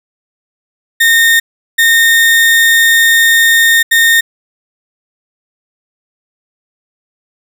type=tone bursts at uneven times; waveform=35% pulse; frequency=1835 Hz; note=A#6; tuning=28 cents flat; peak=-4 dBFS; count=3; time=1-1.4 / 1.78-3.83 / 3.91-4.21 s; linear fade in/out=10 ms; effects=none